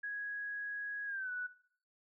sine tone with pitch glide, 1661.2 to 1480 Hz, G#6 to F#6, 0 to 0 cents, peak -37 dBFS, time 0.03-1.47 s, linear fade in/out 10 ms, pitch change -200 cents, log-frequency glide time 1.06-1.31 s, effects noise-tail reverb RT60 0.6 s tail -17 dB re dry

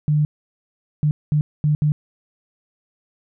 sine tone bursts at uneven times, 150 Hz, D3, 37 cents sharp, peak -14 dBFS, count 5, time 0.08-0.25 / 1.03-1.11 / 1.32-1.41 / 1.64-1.75 / 1.82-1.92 s, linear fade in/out 0 ms, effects none

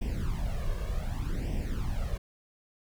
brown noise with flanger, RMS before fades -31 dBFS, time 0.01-2.18 s, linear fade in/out 10 ms, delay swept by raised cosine 0.36 to 1.86 ms, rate 0.66 Hz, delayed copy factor +0.8, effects none

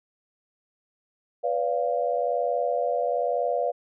sine chord, B diminished, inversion none, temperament equal with one note detuned, 493.9 / 574.9 / 698.5 Hz, B4 / D5 / F5, 0 / -37 / 0 cents, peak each -27 dBFS, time 1.43-3.72 s, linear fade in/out 20 ms, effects none

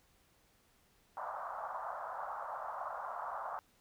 white band-pass noise, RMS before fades -42 dBFS, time 1.17-3.59 s, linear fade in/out 0 ms, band 610 to 1300 Hz, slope 48 dB/octave, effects pink hiss -70 dBFS RMS until 3.8 s

